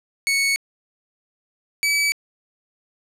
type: tone pair in turn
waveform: sawtooth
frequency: 2217 / 2291 Hz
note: C#7 / D7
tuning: 0 / -44 cents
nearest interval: minor second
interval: 56 cents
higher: second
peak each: -14 dBFS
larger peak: neither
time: 0.27-0.56 / 1.83-2.12 s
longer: neither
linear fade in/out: 0 ms
effects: low-pass 12000 Hz 12 dB/octave